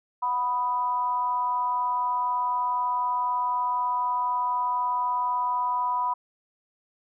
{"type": "tone with amplitude modulation", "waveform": "sine", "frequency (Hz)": 987.8, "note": "B5", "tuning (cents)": 0, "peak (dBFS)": -20, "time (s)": [0.22, 6.14], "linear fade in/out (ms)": 10, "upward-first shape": "sine", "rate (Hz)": 256, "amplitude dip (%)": 65, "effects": []}